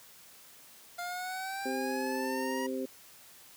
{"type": "exponential sweep", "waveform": "25% pulse", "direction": "up", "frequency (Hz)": [698.5, 960], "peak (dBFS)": -32, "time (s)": [0.98, 2.67], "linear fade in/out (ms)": 10}
{"type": "harmonic tone", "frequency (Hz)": 130.6, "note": "C3", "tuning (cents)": -3, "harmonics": [2, 3, 4], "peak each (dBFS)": [-35, -37, -38], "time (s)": [1.65, 2.86], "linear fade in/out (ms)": 10}
{"effects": ["white hiss -55 dBFS RMS until 3.56 s", "high-pass 60 Hz 12 dB/octave"]}